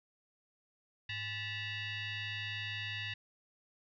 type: tone with frequency modulation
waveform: sine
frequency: 103.83 Hz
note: G#2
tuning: in tune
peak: -37 dBFS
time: 1.09-3.14 s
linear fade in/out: 5 ms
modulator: 926 Hz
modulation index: 3.7
effects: none